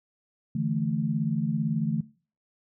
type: chord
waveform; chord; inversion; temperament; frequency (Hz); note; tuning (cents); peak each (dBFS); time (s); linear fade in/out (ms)
sine; D suspended second; none; equal; 146.83 / 164.81 / 220; D3 / E3 / A3; 0 / 0 / 0; -29; 0.55-2.01; 5
effects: noise-tail reverb RT60 0.4 s tail -20 dB re dry